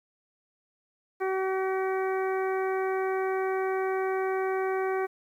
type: harmonic tone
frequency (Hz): 380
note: F#4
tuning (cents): +46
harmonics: 1 / 2 / 3 / 4 / 5 / 6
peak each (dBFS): -27 / -33 / -37 / -39 / -41 / -43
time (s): 1.2-5.07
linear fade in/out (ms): 20
effects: 10-bit